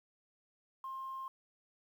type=tone; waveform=sine; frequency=1061 Hz; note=C6; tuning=24 cents sharp; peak=-39 dBFS; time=0.84-1.28 s; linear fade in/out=2 ms; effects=tanh soft clip ceiling -36 dBFS + 11-bit